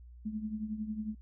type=tone with tremolo; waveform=sine; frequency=215.2 Hz; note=A3; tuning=38 cents flat; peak=-31 dBFS; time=0.25-1.15 s; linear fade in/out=10 ms; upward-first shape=triangle; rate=11 Hz; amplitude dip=75%; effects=noise-tail reverb RT60 0.1 s tail -22 dB re dry + added 60 Hz sine -49 dBFS peak until 1.21 s